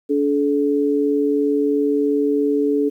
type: tone pair together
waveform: sine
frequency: 286.9 / 429.9 Hz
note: D4 / A4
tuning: -40 / -40 cents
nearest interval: perfect fifth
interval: 700 cents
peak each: -18 dBFS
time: 0.09-2.9 s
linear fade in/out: 20 ms
effects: 9-bit